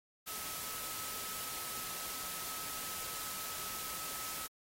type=tone in noise; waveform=sine; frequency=1290 Hz; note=E6; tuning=38 cents flat; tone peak=-50 dBFS; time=0.26-4.48 s; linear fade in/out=20 ms; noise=white; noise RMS=-42 dBFS; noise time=0.26-4.48 s; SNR=-11 dB; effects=AAC 48 kbps